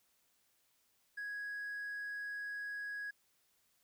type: tone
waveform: triangle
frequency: 1661.2 Hz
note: G#6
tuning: in tune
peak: -37 dBFS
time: 1.17-3.11 s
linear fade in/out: 10 ms
effects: tanh soft clip ceiling -35 dBFS + white hiss -75 dBFS RMS until 3.83 s